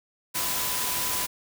sine tone in noise, 1000 Hz, B5, 21 cents sharp, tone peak -37 dBFS, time 0.34-1.27 s, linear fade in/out 20 ms, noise white, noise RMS -28 dBFS, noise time 0.34-1.27 s, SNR -12 dB, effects none

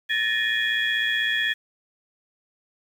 sine tone cluster, 1735 / 1851 / 2452 / 3335 Hz, A6 / A#6 / D#7 / G#7, -25 / -13 / -26 / +7 cents, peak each -24 / -26 / -32 / -26 dBFS, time 0.09-1.54 s, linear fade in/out 20 ms, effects tanh soft clip ceiling -12 dBFS + 8-bit

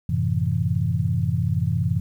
sine chord, F# half-diminished seventh, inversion none, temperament equal, 92.5 / 110 / 130.81 / 164.81 Hz, F#2 / A2 / C3 / E3, 0 / 0 / 0 / 0 cents, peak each -25 dBFS, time 0.09-2 s, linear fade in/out 5 ms, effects 9-bit

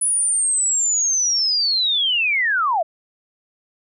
sine linear sweep, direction down, 10000 to 614 Hz, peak -16 dBFS, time 0.01-2.83 s, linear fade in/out 10 ms, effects none

